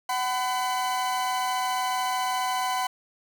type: tone pair together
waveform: 40% pulse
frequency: 752.5 / 1008 Hz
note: F#5 / B5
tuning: +29 / +35 cents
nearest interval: perfect fourth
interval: 506 cents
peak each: -27 dBFS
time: 0.09-2.87 s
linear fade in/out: 5 ms
effects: 8-bit